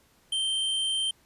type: tone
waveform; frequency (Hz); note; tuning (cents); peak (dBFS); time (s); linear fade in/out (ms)
square; 3131; G7; -3; -26; 0.32-1.11; 5
effects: pink hiss -63 dBFS RMS until 1.25 s + resampled to 32000 Hz